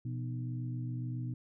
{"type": "harmonic tone with a mistuned harmonic", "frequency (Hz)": 61.74, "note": "B1", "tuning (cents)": 0, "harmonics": [2, 3, 4, 5], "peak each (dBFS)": [-35, -49, -45, -47], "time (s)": [0.05, 1.34], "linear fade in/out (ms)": 5, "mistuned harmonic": 3, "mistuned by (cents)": -140, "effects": []}